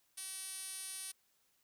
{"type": "tone with band-pass filter", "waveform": "5% pulse", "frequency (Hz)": 380.2, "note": "F#4", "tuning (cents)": 47, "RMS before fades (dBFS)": -45, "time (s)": [0.17, 1.12], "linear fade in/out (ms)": 10, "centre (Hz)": 8800, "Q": 5, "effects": ["white hiss -75 dBFS RMS until 1.63 s"]}